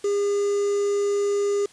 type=tone with quantisation; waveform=triangle; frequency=405.2 Hz; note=G#4; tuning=43 cents flat; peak=-18 dBFS; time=0.04-1.66 s; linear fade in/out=5 ms; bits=6; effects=white hiss -52 dBFS RMS until 1.72 s + resampled to 22050 Hz